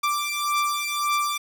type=beating tone pair; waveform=sawtooth; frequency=1175 / 1176.8 Hz; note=D6 / D6; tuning=+1 / +3 cents; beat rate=1.8 Hz; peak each=-22 dBFS; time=0.03-1.38 s; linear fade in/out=10 ms; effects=none